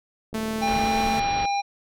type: click train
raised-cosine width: 2 ms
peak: -24 dBFS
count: 23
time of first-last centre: 0.33-0.891 s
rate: 39.2 Hz
type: tone with pitch glide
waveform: sawtooth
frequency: 220 to 221.4 Hz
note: A3 to A3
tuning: 0 to +11 cents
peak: -22 dBFS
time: 0.34-1.2 s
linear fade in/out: 5 ms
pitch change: +11 cents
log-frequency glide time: 0.79-0.95 s
type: harmonic tone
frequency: 803 Hz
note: G5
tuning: 41 cents sharp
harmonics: 1 / 3 / 5 / 7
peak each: -22 / -32 / -36 / -39 dBFS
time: 0.61-1.62 s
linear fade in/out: 20 ms
type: low-pass noise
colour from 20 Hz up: pink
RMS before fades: -32 dBFS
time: 0.67-1.46 s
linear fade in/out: 5 ms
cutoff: 4600 Hz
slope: 96 dB/octave
effects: none